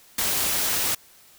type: noise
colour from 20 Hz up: white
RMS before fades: -24 dBFS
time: 0.18-0.95 s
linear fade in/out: 5 ms
effects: white hiss -53 dBFS RMS until 1.38 s